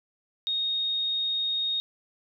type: tone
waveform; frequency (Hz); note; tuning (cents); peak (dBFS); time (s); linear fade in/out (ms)
sine; 3722; A#7; -3; -25; 0.47-1.8; 0
effects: none